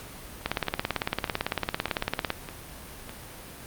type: two click trains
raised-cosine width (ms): 0.3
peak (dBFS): -21 / -9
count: 5 / 34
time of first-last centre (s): 0.67-3.094 / 0.46-2.304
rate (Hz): 1.65 / 17.9
effects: pink hiss -43 dBFS RMS until 3.66 s + Opus 48 kbps